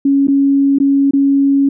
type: tone with dropouts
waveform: sine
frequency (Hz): 277.2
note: C#4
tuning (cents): 0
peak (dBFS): -8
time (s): 0.05-1.69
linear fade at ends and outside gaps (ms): 5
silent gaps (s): 0.272-0.282 / 0.786-0.8 / 1.11-1.134
effects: none